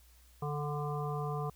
harmonic tone with a mistuned harmonic, 146.83 Hz, D3, in tune, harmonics 1 / 3 / 5 / 7 / 8, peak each -35 / -40 / -42 / -43 / -44 dBFS, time 0.42-1.5 s, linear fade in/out 5 ms, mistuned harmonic 8, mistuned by +22 cents, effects added 60 Hz sine -59 dBFS peak until 1.55 s + white hiss -65 dBFS RMS until 1.55 s

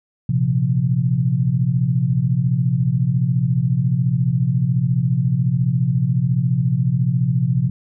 sine chord, Bb suspended second, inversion none, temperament equal with one note detuned, 116.54 / 130.81 / 172.11 Hz, Bb2 / C3 / F3, 0 / 0 / -25 cents, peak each -22 / -17 / -21 dBFS, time 0.29-7.7 s, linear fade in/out 5 ms, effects none

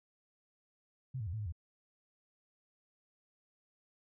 sine tone with pitch steps, 130.2 / 107.6 / 84.4 / 109.8 / 104.6 / 83.6 Hz, C3 / A2 / E2 / A2 / G#2 / E2, -8 / -38 / +41 / -3 / +13 / +25 cents, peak -36 dBFS, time 1.14-1.524 s, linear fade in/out 10 ms, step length 64 ms, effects none

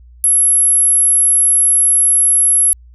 sine tone, 11175 Hz, F9, in tune, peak -8 dBFS, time 0.24-2.73 s, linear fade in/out 0 ms, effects added 60 Hz sine -38 dBFS peak until 2.94 s

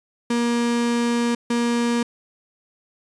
35% pulse tone bursts at uneven times, 237 Hz, A#3, 29 cents sharp, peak -17 dBFS, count 2, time 0.3-1.35 / 1.5-2.03 s, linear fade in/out 5 ms, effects resampled to 22050 Hz

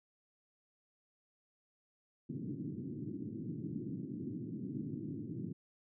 white band-pass noise, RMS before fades -42 dBFS, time 2.29-5.53 s, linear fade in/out 10 ms, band 110 to 330 Hz, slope 48 dB/octave, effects none

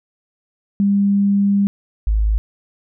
sine tone pair in turn, 200.2 / 53.03 Hz, G3 / G#1, +37 / +37 cents, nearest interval octave + major seventh, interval 2300 cents, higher first, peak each -12 / -13 dBFS, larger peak first, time 0.8-1.67 / 2.07-2.38 s, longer first, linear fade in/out 0 ms, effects none

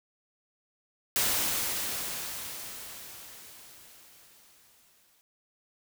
white noise with exponential decay, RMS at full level -26 dBFS, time 1.16-5.21 s, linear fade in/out 0 ms, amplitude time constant 880 ms, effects none

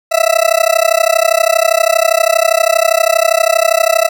40% pulse tone with amplitude modulation, 659.3 Hz, E5, in tune, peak -4 dBFS, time 0.11-4.09 s, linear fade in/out 20 ms, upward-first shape sine, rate 32.5 Hz, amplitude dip 100%, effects none

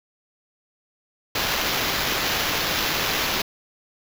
blue noise with sample-and-hold, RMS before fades -24 dBFS, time 1.35-3.42 s, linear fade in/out 5 ms, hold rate 8820 Hz, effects none

